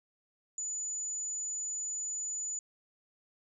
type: tone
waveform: sine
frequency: 6970 Hz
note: A8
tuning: 17 cents flat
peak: -34 dBFS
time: 0.58-2.59 s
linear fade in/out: 2 ms
effects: none